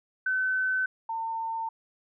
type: tone pair in turn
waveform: sine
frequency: 1520 / 903.8 Hz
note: F#6 / A5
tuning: +46 / +46 cents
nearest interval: major sixth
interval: 900 cents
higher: first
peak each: -24 / -29 dBFS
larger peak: first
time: 0.26-0.86 / 1.09-1.69 s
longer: neither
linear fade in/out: 5 ms
effects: none